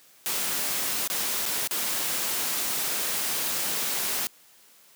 white noise with dropouts, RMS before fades -28 dBFS, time 0.26-4.27 s, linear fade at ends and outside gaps 0 ms, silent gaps 1.075-1.1 / 1.456-1.461 / 1.674-1.71 s, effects white hiss -56 dBFS RMS until 4.95 s + high-pass 150 Hz 12 dB/octave

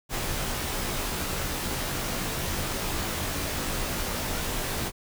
pink noise with comb filter, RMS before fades -30 dBFS, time 0.09-4.92 s, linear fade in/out 50 ms, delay 19 ms, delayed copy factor -0.85, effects none

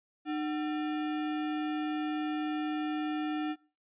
sine tone with sample-and-hold, 303.9 Hz, D#4, 41 cents flat, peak -30 dBFS, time 0.25-3.56 s, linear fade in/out 50 ms, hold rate 1050 Hz, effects noise-tail reverb RT60 0.4 s tail -24 dB re dry + resampled to 8000 Hz

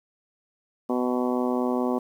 harmonic tone, 124.7 Hz, B2, 17 cents sharp, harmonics 2 / 3 / 4 / 5 / 6 / 7 / 8 / 9, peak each -25 / -29 / -31 / -33 / -35 / -36 / -37 / -38 dBFS, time 0.89-1.99 s, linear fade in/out 10 ms, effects 9-bit

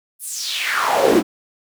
brown noise with high-pass filter sweep, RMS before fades -18 dBFS, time 0.19-1.23 s, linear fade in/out 50 ms, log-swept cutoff 12000 to 260 Hz, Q 3.9, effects none

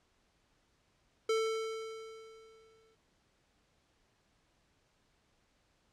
square tone with exponential decay, 444.4 Hz, A4, 17 cents sharp, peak -28 dBFS, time 1.29-2.95 s, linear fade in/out 5 ms, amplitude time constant 360 ms, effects pink hiss -73 dBFS RMS until 5.92 s + low-pass 7000 Hz 12 dB/octave

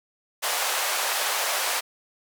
pink band-pass noise, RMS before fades -26 dBFS, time 0.42-1.81 s, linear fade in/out 20 ms, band 600 to 16000 Hz, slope 24 dB/octave, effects none

